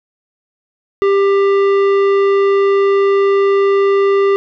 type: tone with tanh clipping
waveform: sine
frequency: 395.9 Hz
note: G4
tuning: 17 cents sharp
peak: -11 dBFS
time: 1.02-4.36 s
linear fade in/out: 0 ms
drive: 13 dB
effects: none